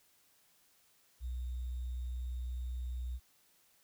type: tone with sample-and-hold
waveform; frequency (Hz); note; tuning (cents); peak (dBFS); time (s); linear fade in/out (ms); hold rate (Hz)
sine; 61.8; B1; +2; -36; 1.2-3.2; 50; 3675
effects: white hiss -69 dBFS RMS until 3.83 s